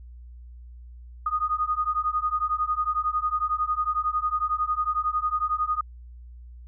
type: beating tone pair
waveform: sine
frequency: 1232 / 1243 Hz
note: D#6 / D#6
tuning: -17 / -2 cents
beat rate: 11 Hz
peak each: -26 dBFS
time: 1.26-5.81 s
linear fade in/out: 5 ms
effects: added 60 Hz sine -41 dBFS peak until 6.67 s